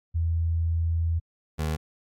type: tone pair in turn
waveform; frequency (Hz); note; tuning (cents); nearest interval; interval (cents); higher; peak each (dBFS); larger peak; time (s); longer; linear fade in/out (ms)
sine / 25% pulse; 82.9 / 77.85; E2 / D#2; +10 / +2; minor second; 108; first; -22; neither; 0.14-1.2 / 1.58-1.77; first; 20
effects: AAC 64 kbps